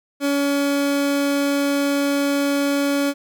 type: tone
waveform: 30% pulse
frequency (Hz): 282.4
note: C#4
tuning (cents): +32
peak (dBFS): -15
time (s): 0.2-3.14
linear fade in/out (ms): 50
effects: none